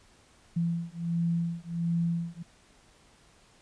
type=beating tone pair; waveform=sine; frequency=168.4 / 169.8 Hz; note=E3 / F3; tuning=+37 / -48 cents; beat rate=1.4 Hz; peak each=-30 dBFS; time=0.56-2.43 s; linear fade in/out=10 ms; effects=pink hiss -60 dBFS RMS until 3.61 s + resampled to 22050 Hz